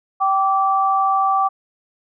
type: tone pair together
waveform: sine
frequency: 776.2 / 1163 Hz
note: G5 / D6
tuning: -17 / -17 cents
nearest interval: perfect fifth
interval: 700 cents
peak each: -17 dBFS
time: 0.2-1.49 s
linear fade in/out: 20 ms
effects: none